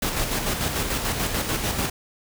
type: noise with tremolo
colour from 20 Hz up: pink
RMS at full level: -24 dBFS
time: 0.02-1.9 s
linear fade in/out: 5 ms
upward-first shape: square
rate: 6.8 Hz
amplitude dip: 40%
effects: none

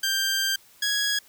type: tone pair in turn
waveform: 15% pulse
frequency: 1580 / 1663.3 Hz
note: G6 / G#6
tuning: +13 / +2 cents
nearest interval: minor second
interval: 89 cents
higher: second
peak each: -16 dBFS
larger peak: neither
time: 0.03-0.56 / 0.82-1.19 s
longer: first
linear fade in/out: 5 ms
effects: white hiss -55 dBFS RMS until 1.28 s

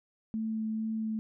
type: tone with vibrato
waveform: sine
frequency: 220 Hz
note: A3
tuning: in tune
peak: -30 dBFS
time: 0.34-1.19 s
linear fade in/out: 0 ms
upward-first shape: sine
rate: 2.2 Hz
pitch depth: 9 cents each way
effects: none

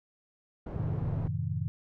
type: low-pass noise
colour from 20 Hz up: pink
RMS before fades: -39 dBFS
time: 0.66-1.28 s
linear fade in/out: 5 ms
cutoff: 660 Hz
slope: 12 dB/octave
type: chord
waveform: sine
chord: F# diminished seventh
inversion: none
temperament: just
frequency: 92.5 / 111 / 133.2 / 159.84 Hz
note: F#2 / A2 / C3 / Eb3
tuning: 0 / +16 / +31 / +47 cents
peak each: -35 dBFS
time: 0.76-1.68 s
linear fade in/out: 0 ms
effects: none

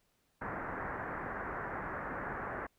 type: low-pass noise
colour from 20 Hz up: white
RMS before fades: -40 dBFS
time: 0.41-2.67 s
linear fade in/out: 10 ms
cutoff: 1800 Hz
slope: 48 dB/octave
effects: pink hiss -75 dBFS RMS until 2.78 s

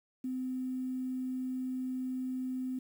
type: tone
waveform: sine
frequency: 256.5 Hz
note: C4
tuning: 34 cents flat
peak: -33 dBFS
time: 0.24-2.79 s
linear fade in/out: 5 ms
effects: 10-bit

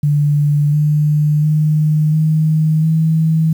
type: tone with pitch steps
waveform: sine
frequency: 146.83 / 150 / 153.24 / 156.55 / 159.93 Hz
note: D3 / D3 / D#3 / D#3 / D#3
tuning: 0 / +37 / -26 / +11 / +48 cents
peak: -10 dBFS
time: 0.03-3.53 s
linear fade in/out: 5 ms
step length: 700 ms
effects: 7-bit

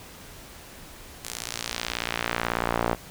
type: tone with band-pass filter sweep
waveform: sawtooth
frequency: 58.27 Hz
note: A#1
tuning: in tune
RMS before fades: -30 dBFS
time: 1.24-2.95 s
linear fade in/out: 10 ms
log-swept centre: 9300 to 770 Hz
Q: 0.93
effects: pink hiss -45 dBFS RMS until 3.1 s

